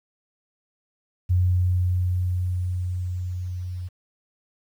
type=tone with level ramp; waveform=sine; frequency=90.4 Hz; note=F#2; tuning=40 cents flat; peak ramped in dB=-16 to -29 dBFS; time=1.29-3.89 s; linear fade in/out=20 ms; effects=9-bit